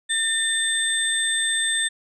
sine tone cluster, 1804 / 3577 / 8340 Hz, A6 / A7 / C9, +43 / +28 / -7 cents, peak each -24 dBFS, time 0.09-1.89 s, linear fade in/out 20 ms, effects tanh soft clip ceiling -10 dBFS

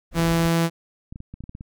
brown noise, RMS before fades -33 dBFS, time 0.11-0.51 s, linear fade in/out 50 ms
sawtooth tone, 166.6 Hz, E3, 19 cents sharp, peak -14 dBFS, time 0.14-0.7 s, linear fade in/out 50 ms
clicks, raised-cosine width 5 ms, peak -24 dBFS, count 9, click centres 1.125 / 1.159 / 1.204 / 1.34 / 1.406 / 1.439 / 1.494 / 1.551 / 1.609 s
effects none

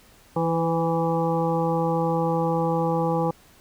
harmonic tone with a mistuned harmonic, 164.81 Hz, E3, in tune, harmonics 1 / 2 / 3 / 5 / 6 / 7, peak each -25 / -29 / -25 / -27 / -34 / -34 dBFS, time 0.36-3.31 s, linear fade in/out 5 ms, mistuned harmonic 3, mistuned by +19 cents, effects pink hiss -54 dBFS RMS until 3.6 s

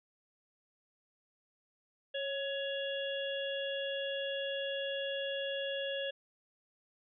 harmonic tone with a mistuned harmonic, 560 Hz, C#5, 18 cents sharp, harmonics 1 / 3 / 5 / 6, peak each -36 / -43 / -43 / -42 dBFS, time 2.14-6.11 s, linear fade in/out 10 ms, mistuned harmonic 1, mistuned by -32 cents, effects none

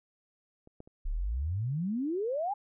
clicks, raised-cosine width 2 ms, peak -40 / -32 / -40 dBFS, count 3, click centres 0.674 / 0.804 / 0.875 s
sine exponential sweep, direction up, 31.59 to 847 Hz, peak -29 dBFS, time 1.05-2.54 s, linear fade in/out 10 ms
effects none

